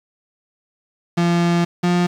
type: tone pair in turn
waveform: 35% pulse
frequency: 171.8 / 176.43 Hz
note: F3 / F3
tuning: -28 / +18 cents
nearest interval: unison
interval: 46 cents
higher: second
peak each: -13 dBFS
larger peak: neither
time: 1.17-1.65 / 1.83-2.07 s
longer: first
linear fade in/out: 10 ms
effects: low-pass 6000 Hz 12 dB/octave + 7-bit